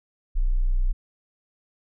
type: tone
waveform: sine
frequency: 30.77 Hz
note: B0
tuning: 5 cents flat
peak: -18 dBFS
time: 0.35-0.93 s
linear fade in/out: 20 ms
effects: none